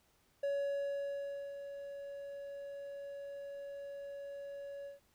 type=tone with ADSR envelope; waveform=triangle; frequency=562 Hz; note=C#5; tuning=24 cents sharp; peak=-30 dBFS; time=0.43-5 s; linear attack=6 ms; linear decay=1100 ms; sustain=-11 dB; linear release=140 ms; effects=pink hiss -72 dBFS RMS until 5.14 s